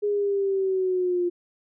sine linear sweep, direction down, 415.3 to 349.2 Hz, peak -21 dBFS, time 0.02-1.3 s, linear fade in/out 20 ms, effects none

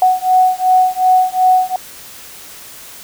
sine beating tone pair, 740 / 742.7 Hz, F#5 / F#5, 0 / +6 cents, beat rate 2.7 Hz, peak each -12 dBFS, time 0.02-1.76 s, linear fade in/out 2 ms, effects white hiss -35 dBFS RMS until 3.03 s

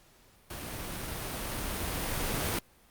pink noise with level ramp, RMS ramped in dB -40 to -30 dBFS, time 0.5-2.59 s, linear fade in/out 5 ms, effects pink hiss -61 dBFS RMS until 2.9 s + Opus 48 kbps

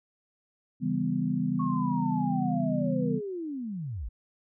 sine chord, C# half-diminished seventh, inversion none, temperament just, 138.59 / 166.31 / 199.57 / 249.5 Hz, C#3 / E3 / G3 / B3, 0 / +16 / +31 / +18 cents, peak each -34 / -31 / -31 / -29 dBFS, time 0.8-3.21 s, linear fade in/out 50 ms
sine linear sweep, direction down, 1108.7 to 43.36 Hz, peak -32 dBFS, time 1.59-4.09 s, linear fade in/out 10 ms
effects none

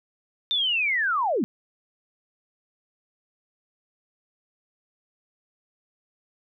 sine linear sweep, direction down, 3629 to 184.5 Hz, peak -21 dBFS, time 0.51-1.44 s, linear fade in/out 0 ms, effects none

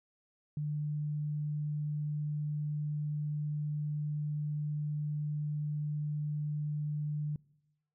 sine tone, 149.2 Hz, D3, 28 cents sharp, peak -32 dBFS, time 0.57-7.36 s, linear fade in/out 2 ms, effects noise-tail reverb RT60 0.9 s tail -23 dB re dry

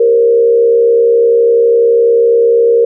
sine tone with frequency modulation, 466.2 Hz, A#4, in tune, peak -5 dBFS, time 0-2.85 s, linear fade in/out 5 ms, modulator 68.2 Hz, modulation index 0.51, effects none

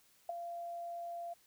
sine tone with ADSR envelope, 688 Hz, F5, 26 cents flat, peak -32 dBFS, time 0.29-1.34 s, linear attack 4 ms, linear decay 14 ms, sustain -8 dB, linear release 13 ms, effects white hiss -68 dBFS RMS until 1.46 s

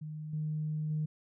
sine tone with level steps, 153.7 Hz, D#3, 21 cents flat, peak -38 / -31 / -29 dBFS, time 0.01-1.06 s, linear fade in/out 10 ms, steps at 0.33 / 0.9 s, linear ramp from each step 5 ms, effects tanh soft clip ceiling -25 dBFS

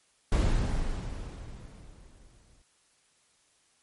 brown noise with exponential decay, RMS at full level -22 dBFS, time 0.32-2.62 s, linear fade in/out 2 ms, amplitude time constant 500 ms, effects white hiss -67 dBFS RMS until 3.82 s + MP3 48 kbps

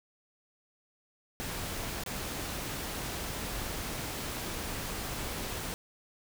pink noise with dropouts, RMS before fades -37 dBFS, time 1.4-5.74 s, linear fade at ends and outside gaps 0 ms, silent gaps 2.036-2.062 s, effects none

